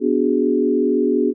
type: chord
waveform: sine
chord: G# half-diminished seventh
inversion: first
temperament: equal with one note detuned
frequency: 246.9 / 291.6 / 370 / 415.3 Hz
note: B3 / D4 / F#4 / G#4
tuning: 0 / -12 / 0 / 0 cents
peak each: -20 dBFS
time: 0-1.34 s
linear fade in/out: 50 ms
effects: none